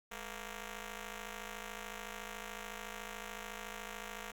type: ring-modulated tone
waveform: 5% pulse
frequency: 231.1 Hz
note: A#3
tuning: 15 cents flat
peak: -29 dBFS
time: 0.11-4.32 s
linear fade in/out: 10 ms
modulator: 258 Hz
effects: none